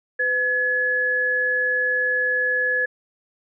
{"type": "tone pair together", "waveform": "sine", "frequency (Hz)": [503, 1699.2], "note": ["B4", "G#6"], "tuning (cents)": [32, 39], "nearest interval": "octave + major sixth", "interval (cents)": 2107, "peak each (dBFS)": [-27, -19], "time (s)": [0.19, 2.86], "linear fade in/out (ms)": 10, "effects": []}